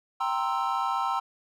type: chord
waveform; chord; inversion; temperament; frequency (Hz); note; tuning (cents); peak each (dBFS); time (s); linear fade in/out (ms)
triangle; C dominant seventh; second; equal; 784 / 932.3 / 1046.5 / 1318.5; G5 / Bb5 / C6 / E6; 0 / 0 / 0 / 0; -29; 0.2-1.2; 10
effects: none